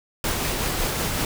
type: noise with tremolo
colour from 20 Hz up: pink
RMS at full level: -24 dBFS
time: 0.24-1.25 s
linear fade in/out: 2 ms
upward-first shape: sine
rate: 5.4 Hz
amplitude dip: 25%
effects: none